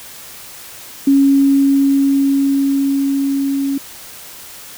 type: tone with level ramp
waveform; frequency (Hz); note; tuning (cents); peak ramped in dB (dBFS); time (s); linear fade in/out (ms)
sine; 276; C#4; -7; -7 to -15; 1.07-3.78; 5
effects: white hiss -35 dBFS RMS until 4.77 s